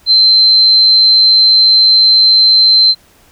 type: tone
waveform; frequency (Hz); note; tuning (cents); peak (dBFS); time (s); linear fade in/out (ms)
sine; 4103; C8; -35; -4; 0.06-2.95; 50
effects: pink hiss -47 dBFS RMS until 3.31 s

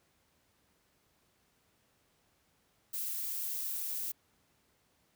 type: noise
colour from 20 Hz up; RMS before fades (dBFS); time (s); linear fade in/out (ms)
violet; -37; 2.93-4.12; 10
effects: pink hiss -72 dBFS RMS until 5.15 s + high-pass 60 Hz 12 dB/octave

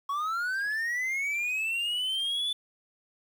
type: linear sweep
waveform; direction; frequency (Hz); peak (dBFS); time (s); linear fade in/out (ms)
triangle; up; 1100 to 3500; -26; 0.09-2.53; 5
effects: 9-bit

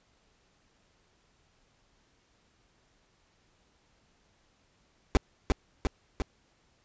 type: noise with echo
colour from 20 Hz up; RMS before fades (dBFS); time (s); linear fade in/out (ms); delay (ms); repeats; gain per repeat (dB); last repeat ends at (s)
brown; -20; 5.15-5.17; 0; 350; 3; -3; 6.22
effects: pink hiss -68 dBFS RMS until 6.84 s + resampled to 16000 Hz

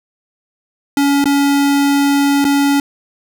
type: tone with dropouts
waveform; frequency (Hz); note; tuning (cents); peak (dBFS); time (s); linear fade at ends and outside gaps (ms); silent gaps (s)
square; 281.9; C#4; +29; -11; 0.97-2.8; 2; 1.242-1.256 / 2.444-2.45
effects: none

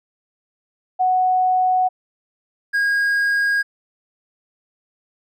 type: tone pair in turn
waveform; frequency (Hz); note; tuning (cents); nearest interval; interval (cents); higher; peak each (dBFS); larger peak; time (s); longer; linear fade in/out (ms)
sine / triangle; 740 / 1633.6; F#5 / G#6; 0 / -29; octave + major second; 1371; second; -14; neither; 0.99-1.89 / 2.73-3.63; neither; 20
effects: none

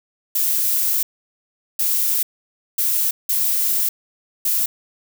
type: noise bursts at uneven times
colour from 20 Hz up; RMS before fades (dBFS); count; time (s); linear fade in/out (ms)
violet; -19; 5; 0.35-1.03 / 1.79-2.23 / 2.78-3.11 / 3.29-3.89 / 4.45-4.66; 5
effects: none

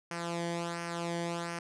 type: tone with flanger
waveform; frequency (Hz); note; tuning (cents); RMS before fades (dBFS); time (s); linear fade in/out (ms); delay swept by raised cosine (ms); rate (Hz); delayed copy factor
sawtooth; 170.4; F3; -42; -36; 0.11-1.59; 2; 0.26 to 0.77; 1.4; -0.7
effects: resampled to 22050 Hz

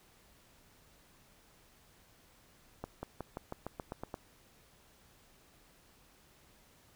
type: accelerating click train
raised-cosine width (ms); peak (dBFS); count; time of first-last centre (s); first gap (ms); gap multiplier
1; -25; 10; 2.84-4.142; 190; 0.93
effects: pink hiss -64 dBFS RMS until 6.95 s

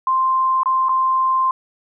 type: tone with dropouts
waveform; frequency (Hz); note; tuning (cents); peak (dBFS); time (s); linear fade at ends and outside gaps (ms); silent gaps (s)
sine; 1046.5; C6; 0; -14; 0.07-1.51; 2; 0.633-0.658 / 0.886-0.892
effects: none

